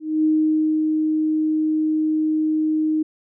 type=tone with ADSR envelope; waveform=sine; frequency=311.1 Hz; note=D#4; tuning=in tune; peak=-14 dBFS; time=0-3.03 s; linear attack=240 ms; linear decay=580 ms; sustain=-3 dB; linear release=9 ms; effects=none